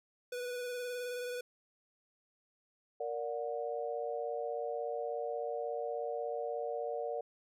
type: tone with vibrato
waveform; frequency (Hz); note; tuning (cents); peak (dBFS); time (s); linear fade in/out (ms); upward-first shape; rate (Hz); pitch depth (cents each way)
square; 492.1; B4; -6; -38; 0.32-1.41; 5; sine; 19; 22
type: chord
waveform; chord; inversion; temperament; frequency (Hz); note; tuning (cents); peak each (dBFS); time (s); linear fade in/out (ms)
sine; Bb augmented; none; just; 466.2 / 582.7 / 728.4; Bb4 / D5 / F#5; 0 / -14 / -27; -38 / -39 / -41; 3-7.21; 5
effects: none